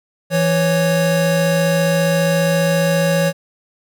square tone pair together, 166.55 / 554.4 Hz, E3 / C#5, +18 / 0 cents, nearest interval octave + major sixth, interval 2082 cents, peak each -17 dBFS, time 0.3-3.33 s, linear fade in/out 50 ms, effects none

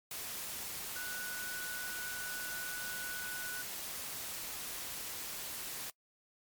sine tone in noise, 1480 Hz, F#6, in tune, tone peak -41 dBFS, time 0.96-3.62 s, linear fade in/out 2 ms, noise white, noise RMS -42 dBFS, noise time 0.11-5.9 s, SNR -2 dB, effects noise-tail reverb RT60 0.1 s tail -23 dB re dry + MP3 96 kbps

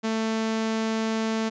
sawtooth tone, 222 Hz, A3, 16 cents sharp, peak -20 dBFS, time 0.03-1.5 s, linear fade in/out 20 ms, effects resampled to 16000 Hz

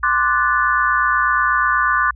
sine chord, D dominant seventh, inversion third, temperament equal with one note detuned, 1046.5 / 1174.7 / 1480 / 1743.8 Hz, C6 / D6 / F#6 / A6, 0 / 0 / 0 / -16 cents, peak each -21 / -18 / -18 / -21 dBFS, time 0.03-2.11 s, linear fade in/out 5 ms, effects added 60 Hz sine -36 dBFS peak until 2.15 s

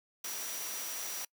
sine tone in noise, 5820 Hz, F#8, 29 cents flat, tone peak -42 dBFS, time 0.24-1.25 s, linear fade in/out 5 ms, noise white, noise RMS -40 dBFS, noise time 0.24-1.25 s, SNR -5 dB, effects noise-tail reverb RT60 0.1 s tail -25 dB re dry + high-pass 300 Hz 12 dB/octave

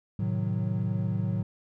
triangle chord, A diminished seventh, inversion none, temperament equal with one note detuned, 110 / 130.81 / 155.56 / 184.36 Hz, A2 / C3 / Eb3 / Gb3, 0 / 0 / 0 / -6 cents, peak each -27 / -33 / -32 / -29 dBFS, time 0.19-1.43 s, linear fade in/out 5 ms, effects none

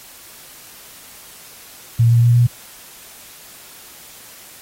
sine tone with pitch steps, 116.54 / 117.96 / 119.4 / 120.86 Hz, A#2 / A#2 / A#2 / B2, 0 / +21 / +42 / -37 cents, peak -9 dBFS, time 1.99-2.47 s, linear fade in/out 10 ms, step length 120 ms, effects white hiss -41 dBFS RMS until 4.61 s + AAC 48 kbps

